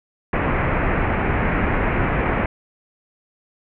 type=low-pass noise; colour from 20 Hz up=pink; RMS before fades=-20 dBFS; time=0.33-2.46 s; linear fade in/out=2 ms; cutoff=2400 Hz; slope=48 dB/octave; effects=none